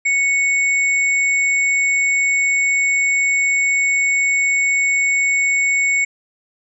sine tone pair together, 2211 / 7437 Hz, C#7 / A#8, -5 / -5 cents, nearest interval octave + major sixth, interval 2100 cents, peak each -14 / -24 dBFS, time 0.05-6.05 s, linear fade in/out 10 ms, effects none

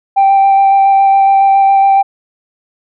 sine tone with vibrato, 784 Hz, G5, in tune, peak -3 dBFS, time 0.16-2.03 s, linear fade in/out 20 ms, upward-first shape square, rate 7.2 Hz, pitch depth 8 cents each way, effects tanh soft clip ceiling -3 dBFS

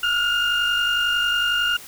sine tone cluster, 1391 / 1442 / 2820 Hz, F6 / F#6 / F7, -7 / -45 / +16 cents, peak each -25 / -20 / -20 dBFS, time 0.03-1.77 s, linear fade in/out 5 ms, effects tanh soft clip ceiling -14 dBFS + white hiss -41 dBFS RMS until 1.87 s

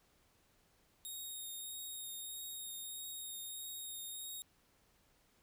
5% pulse tone with vibrato, 3729 Hz, A#7, in tune, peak -37 dBFS, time 1.05-4.42 s, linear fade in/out 0 ms, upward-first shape triangle, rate 1.6 Hz, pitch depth 17 cents each way, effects pink hiss -72 dBFS RMS until 5.42 s

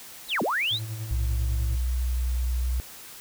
sine linear two-way sweep, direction down then up, 4200 to 164.81 to 4200 Hz, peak -23 dBFS, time 0.28-0.8 s, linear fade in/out 50 ms, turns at 0.42 s
triangle tone with tremolo, 110 Hz, A2, in tune, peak -27 dBFS, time 0.7-1.79 s, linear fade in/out 50 ms, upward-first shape sine, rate 10 Hz, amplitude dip 50%
sine tone, 61.74 Hz, B1, in tune, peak -23 dBFS, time 1.11-2.8 s, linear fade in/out 0 ms
effects white hiss -44 dBFS RMS until 3.2 s

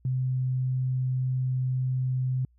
sine tone, 128.7 Hz, C3, 28 cents flat, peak -24 dBFS, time 0.05-2.45 s, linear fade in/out 2 ms, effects added 60 Hz sine -59 dBFS peak until 2.58 s

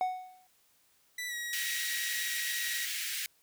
triangle tone with exponential decay, 740 Hz, F#5, in tune, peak -23 dBFS, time 0.01-0.47 s, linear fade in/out 1 ms, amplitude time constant 100 ms
sawtooth tone with pitch glide, 1975.5 to 1908.2 Hz, B6 to A#6, 0 to +40 cents, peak -32 dBFS, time 1.18-2.85 s, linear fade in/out 5 ms, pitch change -60 cents, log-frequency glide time 1.28-1.34 s
pink high-pass noise, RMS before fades -36 dBFS, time 1.53-3.26 s, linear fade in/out 0 ms, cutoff 1700 Hz, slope 48 dB/octave
effects white hiss -68 dBFS RMS until 3.42 s

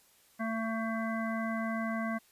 harmonic tone, 224.2 Hz, A3, 33 cents sharp, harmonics 1 / 3 / 5 / 7 / 9, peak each -33 / -38 / -40 / -41 / -43 dBFS, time 0.39-2.19 s, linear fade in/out 20 ms, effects white hiss -64 dBFS RMS until 2.31 s + resampled to 32000 Hz

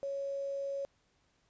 sine tone with quantisation, 554.4 Hz, C#5, in tune, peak -34 dBFS, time 0.03-0.85 s, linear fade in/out 0 ms, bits 9, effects pink hiss -73 dBFS RMS until 1.49 s + resampled to 16000 Hz

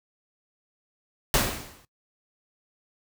pink noise with exponential decay, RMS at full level -19 dBFS, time 1.34-1.85 s, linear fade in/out 1 ms, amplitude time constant 110 ms, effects noise-tail reverb RT60 0.1 s tail -19 dB re dry

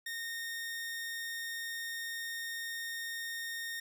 sawtooth tone, 1842 Hz, A#6, 21 cents flat, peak -34 dBFS, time 0.06-3.8 s, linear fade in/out 5 ms, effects none

